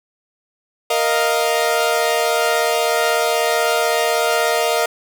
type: chord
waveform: sawtooth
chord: Bb suspended fourth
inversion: none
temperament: equal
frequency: 466.2 / 622.3 / 698.5 Hz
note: Bb4 / Eb5 / F5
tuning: 0 / 0 / 0 cents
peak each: -16 dBFS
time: 0.9-4.86 s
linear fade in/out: 5 ms
effects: none